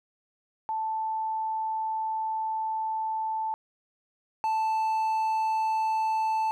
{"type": "tone pair in turn", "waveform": ["sine", "triangle"], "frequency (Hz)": [880, 880], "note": ["A5", "A5"], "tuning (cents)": [0, 0], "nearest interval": "unison", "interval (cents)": 0, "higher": "neither", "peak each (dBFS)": [-27, -22], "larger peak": "second", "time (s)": [[0.69, 3.54], [4.44, 6.51]], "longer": "first", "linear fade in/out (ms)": 0, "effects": []}